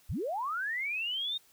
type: linear sweep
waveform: sine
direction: up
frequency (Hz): 36.71 to 3729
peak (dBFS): -31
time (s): 0.09-1.38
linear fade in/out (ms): 10
effects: white hiss -63 dBFS RMS until 1.52 s